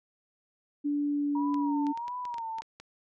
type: tone with pitch glide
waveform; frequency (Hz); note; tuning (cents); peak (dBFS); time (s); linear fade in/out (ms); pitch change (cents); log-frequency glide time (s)
sine; 290.2 to 287.5; D4 to D4; -21 to -37; -26; 0.84-1.93; 20; -16; 1.07-1.46
type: tone with vibrato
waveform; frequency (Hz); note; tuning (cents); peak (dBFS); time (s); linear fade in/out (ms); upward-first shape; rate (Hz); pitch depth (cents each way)
sine; 943; A#5; +20; -33; 1.35-2.61; 5; sine; 1.5; 92
type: clicks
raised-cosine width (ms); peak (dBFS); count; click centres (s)
0.2; -28; 10; 1.543 / 1.868 / 1.975 / 2.081 / 2.253 / 2.342 / 2.383 / 2.585 / 2.62 / 2.8
effects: none